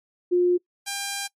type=tone pair in turn; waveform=sine / 5% pulse; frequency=355.8 / 798.7 Hz; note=F4 / G5; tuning=+32 / +32 cents; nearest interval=octave + major second; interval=1400 cents; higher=second; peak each=-16 dBFS; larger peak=neither; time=0.31-0.58 / 0.86-1.28 s; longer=second; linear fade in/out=20 ms; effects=noise-tail reverb RT60 0.1 s tail -23 dB re dry + MP3 64 kbps